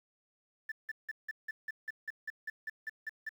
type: tone bursts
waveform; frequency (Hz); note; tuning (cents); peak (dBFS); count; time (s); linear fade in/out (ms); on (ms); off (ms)
sine; 1760; A6; 0; -34; 14; 0.69-3.292; 5; 28; 170
effects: tanh soft clip ceiling -33 dBFS + 10-bit